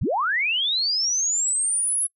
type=linear sweep; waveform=sine; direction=up; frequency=45.49 to 10880 Hz; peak=-20 dBFS; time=0.01-2.07 s; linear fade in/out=10 ms; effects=noise-tail reverb RT60 0.1 s tail -25 dB re dry